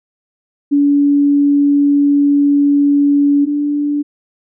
sine tone pair in turn, 285.7 / 291.2 Hz, D4 / D4, -48 / -15 cents, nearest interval unison, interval 33 cents, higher second, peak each -8 / -13 dBFS, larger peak first, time 0.71-3.46 / 3.46-4.03 s, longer first, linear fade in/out 20 ms, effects none

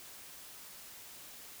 silence, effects white hiss -51 dBFS RMS until 1.6 s

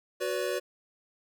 square chord, B minor, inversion second, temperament equal with one note detuned, 370 / 493.9 / 572.6 Hz, F#4 / B4 / D5, 0 / 0 / -44 cents, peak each -34 dBFS, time 0.2-0.6 s, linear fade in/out 20 ms, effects none

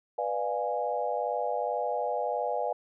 sine chord, B diminished seventh, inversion none, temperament equal with one note detuned, 493.9 / 596.6 / 698.5 / 830.6 Hz, B4 / D5 / F5 / Ab5, 0 / +27 / 0 / 0 cents, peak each -33 dBFS, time 0.18-2.73 s, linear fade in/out 5 ms, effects none

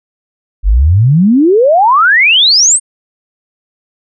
sine exponential sweep, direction up, 43.65 to 8870 Hz, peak -4 dBFS, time 0.63-2.8 s, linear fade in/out 50 ms, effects none

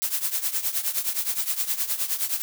blue noise with tremolo, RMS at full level -23 dBFS, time 0.02-2.42 s, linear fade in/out 0 ms, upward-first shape triangle, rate 9.6 Hz, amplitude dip 85%, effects none

